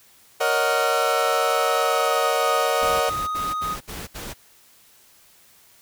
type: chord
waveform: 35% pulse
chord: D# minor seventh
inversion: second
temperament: equal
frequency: 466.2 / 554.4 / 622.3 / 740 Hz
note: A#4 / C#5 / D#5 / F#5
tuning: 0 / 0 / 0 / 0 cents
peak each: -24 dBFS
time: 0.4-3.1 s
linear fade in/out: 10 ms
type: tone with pitch glide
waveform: triangle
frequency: 1400 to 1247.3 Hz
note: F6 to D#6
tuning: +4 to +4 cents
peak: -22 dBFS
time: 0.4-3.77 s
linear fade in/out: 50 ms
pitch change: -200 cents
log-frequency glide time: 0.54-2.34 s
type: noise bursts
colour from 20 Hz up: pink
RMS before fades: -34 dBFS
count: 6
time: 2.81-4.34 s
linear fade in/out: 20 ms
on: 200 ms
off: 66 ms
effects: white hiss -54 dBFS RMS until 5.81 s